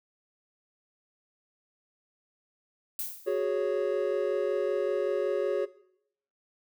violet noise with exponential decay, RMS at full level -31 dBFS, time 2.99-3.45 s, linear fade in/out 1 ms, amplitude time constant 98 ms
triangle chord, F# suspended second, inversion none, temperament equal, 370 / 415.3 / 554.4 Hz, F#4 / G#4 / C#5, 0 / 0 / 0 cents, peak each -28 dBFS, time 3.26-5.66 s, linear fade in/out 20 ms
effects noise-tail reverb RT60 0.7 s tail -18 dB re dry

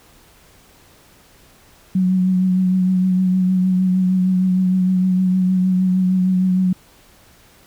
sine tone with vibrato, 185 Hz, F#3, in tune, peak -13 dBFS, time 1.95-6.73 s, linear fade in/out 5 ms, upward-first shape triangle, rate 6.5 Hz, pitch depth 29 cents each way, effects pink hiss -50 dBFS RMS until 7.66 s

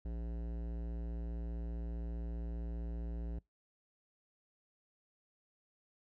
sine tone with hard clipping, 57.6 Hz, A#1, 20 cents flat, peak -40 dBFS, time 0.05-3.39 s, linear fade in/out 5 ms, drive 16 dB, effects noise-tail reverb RT60 0.2 s tail -25 dB re dry

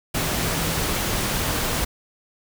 sine tone in noise, 162.3 Hz, E3, 27 cents flat, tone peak -32 dBFS, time 0.17-0.86 s, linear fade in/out 10 ms, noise pink, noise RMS -24 dBFS, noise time 0.14-1.85 s, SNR -11 dB, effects none

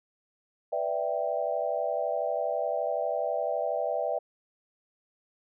sine chord, E minor seventh, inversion second, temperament equal, 493.9 / 587.3 / 659.3 / 784 Hz, B4 / D5 / E5 / G5, 0 / 0 / 0 / 0 cents, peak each -34 / -31 / -31 / -34 dBFS, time 0.72-4.19 s, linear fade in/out 10 ms, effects none

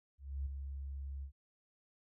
sine tone with ADSR envelope, 68.8 Hz, C#2, 12 cents flat, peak -34 dBFS, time 0.18-1.32 s, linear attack 280 ms, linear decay 9 ms, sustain -6 dB, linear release 88 ms, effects none

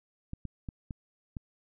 clicks, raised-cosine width 5 ms, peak -25 dBFS, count 5, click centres 0.334 / 0.453 / 0.688 / 0.908 / 1.368 s, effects none

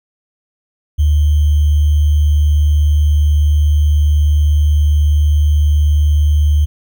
sine tone with sample-and-hold, 74.7 Hz, D2, 30 cents sharp, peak -8 dBFS, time 0.98-6.66 s, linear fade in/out 20 ms, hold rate 3150 Hz, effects none

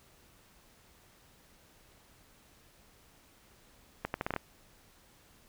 accelerating click train, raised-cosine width 0.5 ms, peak -17 dBFS, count 7, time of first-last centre 4.05-4.363 s, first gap 91 ms, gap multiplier 0.77, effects pink hiss -62 dBFS RMS until 5.48 s

